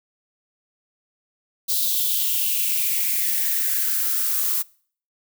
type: noise with high-pass filter sweep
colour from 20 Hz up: violet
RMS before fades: -22 dBFS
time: 1.68-4.63 s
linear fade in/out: 20 ms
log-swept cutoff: 3900 to 1100 Hz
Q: 4.4
effects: noise-tail reverb RT60 0.5 s tail -24 dB re dry